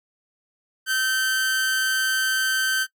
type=tone with amplitude modulation; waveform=sawtooth; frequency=1546 Hz; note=G6; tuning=24 cents flat; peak=-15 dBFS; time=0.86-2.87 s; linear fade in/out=50 ms; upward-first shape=sine; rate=253 Hz; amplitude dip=40%; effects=noise-tail reverb RT60 0.1 s tail -20 dB re dry